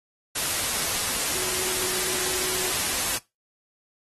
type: tone in noise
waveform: sine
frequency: 370 Hz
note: F#4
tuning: in tune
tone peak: -35 dBFS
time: 1.34-2.72 s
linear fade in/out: 10 ms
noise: white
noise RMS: -26 dBFS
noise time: 0.35-3.18 s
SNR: -12 dB
effects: noise-tail reverb RT60 0.2 s tail -19 dB re dry + AAC 32 kbps